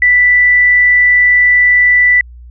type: tone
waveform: sine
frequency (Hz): 1975.5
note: B6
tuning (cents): 0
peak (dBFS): -5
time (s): 0.02-2.21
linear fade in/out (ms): 2
effects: added 60 Hz sine -31 dBFS peak until 2.5 s

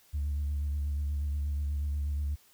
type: tone with vibrato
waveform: sine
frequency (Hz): 72.4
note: D2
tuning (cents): -24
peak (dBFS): -27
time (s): 0.13-2.36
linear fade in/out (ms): 20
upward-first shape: sine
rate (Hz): 8.3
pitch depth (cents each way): 37
effects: tanh soft clip ceiling -26 dBFS + white hiss -62 dBFS RMS until 2.53 s

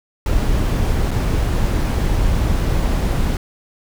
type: noise with dropouts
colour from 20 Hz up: brown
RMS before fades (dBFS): -17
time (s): 0.26-3.37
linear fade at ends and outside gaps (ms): 2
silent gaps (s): 1.109-1.113
effects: none

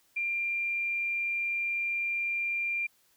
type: tone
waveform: sine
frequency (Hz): 2384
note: D7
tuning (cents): +25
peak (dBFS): -28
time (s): 0.16-2.87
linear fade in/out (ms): 10
effects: white hiss -67 dBFS RMS until 3.16 s

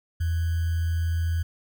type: tone with sample-and-hold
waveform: sine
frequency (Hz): 83.2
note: E2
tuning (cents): +17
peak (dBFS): -22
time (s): 0.2-1.43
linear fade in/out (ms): 10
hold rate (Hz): 1575
effects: none

